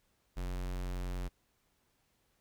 square tone, 45.25 Hz, F#1, 38 cents flat, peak -36 dBFS, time 0.36-1.29 s, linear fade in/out 20 ms, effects pink hiss -75 dBFS RMS until 2.4 s

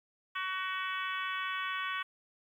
harmonic tone, 375.4 Hz, F#4, 25 cents sharp, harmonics 3 / 4 / 5 / 6 / 7 / 8 / 9, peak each -37 / -39 / -41 / -43 / -44 / -45 / -46 dBFS, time 0.35-2.03 s, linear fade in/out 10 ms, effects 11-bit

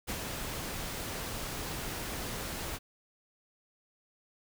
pink noise with ADSR envelope, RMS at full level -35 dBFS, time 0.07-2.79 s, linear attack 24 ms, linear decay 85 ms, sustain -3 dB, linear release 35 ms, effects none

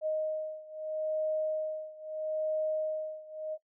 sine beating tone pair, 622.3 / 623.07 Hz, D#5 / D#5, 0 / +2 cents, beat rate 0.77 Hz, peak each -33 / -35 dBFS, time 0.01-3.58 s, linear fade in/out 50 ms, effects noise-tail reverb RT60 0.1 s tail -18 dB re dry

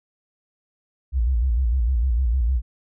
sine tone with vibrato, 60.9 Hz, B1, 24 cents flat, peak -17 dBFS, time 1.12-2.62 s, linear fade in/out 50 ms, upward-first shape square, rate 6.6 Hz, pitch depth 130 cents each way, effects none

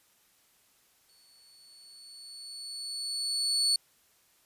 35% pulse tone with exponential growth, 4435 Hz, C#8, in tune, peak -21 dBFS, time 1.09-3.76 s, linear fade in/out 2 ms, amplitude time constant 580 ms, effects white hiss -66 dBFS RMS until 4.45 s + resampled to 32000 Hz

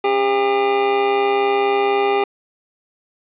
25% pulse tone with amplitude modulation, 401.8 Hz, G4, 43 cents sharp, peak -9 dBFS, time 0.04-2.24 s, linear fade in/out 5 ms, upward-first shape sine, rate 124 Hz, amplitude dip 45%, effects resampled to 8000 Hz + 8-bit

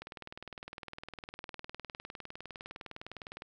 click train, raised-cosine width 0.3 ms, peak -27 dBFS, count 68, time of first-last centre 0.02-3.421 s, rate 19.7 Hz, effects none

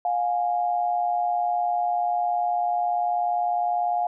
sine tone pair together, 710.5 / 830.6 Hz, F5 / G#5, +30 / 0 cents, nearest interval minor third, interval 270 cents, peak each -22 / -28 dBFS, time 0.05-4.07 s, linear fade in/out 2 ms, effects none

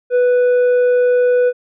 sine tone with tanh clipping, 493.9 Hz, B4, in tune, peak -11 dBFS, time 0.1-1.53 s, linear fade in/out 50 ms, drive 5 dB, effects none

